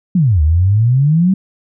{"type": "exponential two-way sweep", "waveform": "sine", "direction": "down then up", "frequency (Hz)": [196, 73.42, 196], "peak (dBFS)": -8, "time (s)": [0.15, 1.34], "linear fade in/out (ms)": 5, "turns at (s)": 0.42, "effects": []}